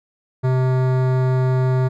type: tone with hard clipping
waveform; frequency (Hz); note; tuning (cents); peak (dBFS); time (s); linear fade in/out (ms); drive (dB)
sine; 129; C3; -24; -17; 0.43-1.89; 20; 17
effects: none